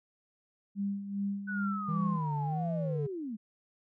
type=tone with tremolo; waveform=sine; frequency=199.7 Hz; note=G3; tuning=32 cents sharp; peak=-29 dBFS; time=0.75-2.2 s; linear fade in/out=50 ms; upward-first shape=sine; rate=2.5 Hz; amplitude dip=65%
type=linear sweep; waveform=sine; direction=down; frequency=1502 to 200.7 Hz; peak=-35 dBFS; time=1.47-3.37 s; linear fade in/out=20 ms
type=tone with vibrato; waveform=triangle; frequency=156.8 Hz; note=D#3; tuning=14 cents sharp; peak=-29 dBFS; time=1.88-3.07 s; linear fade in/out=10 ms; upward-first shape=sine; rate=1.5 Hz; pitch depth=130 cents each way
effects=none